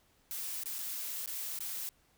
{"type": "noise with dropouts", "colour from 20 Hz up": "blue", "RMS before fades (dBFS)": -39, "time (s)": [0.31, 1.89], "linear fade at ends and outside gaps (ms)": 0, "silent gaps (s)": [[0.635, 0.658], [0.784, 0.788], [1.26, 1.275], [1.589, 1.605]], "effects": ["pink hiss -69 dBFS RMS until 2.17 s"]}